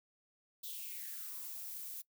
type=noise with high-pass filter sweep; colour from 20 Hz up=violet; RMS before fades=-45 dBFS; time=0.63-2.02 s; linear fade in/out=10 ms; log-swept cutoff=3700 to 350 Hz; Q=5.2; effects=noise-tail reverb RT60 0.1 s tail -21 dB re dry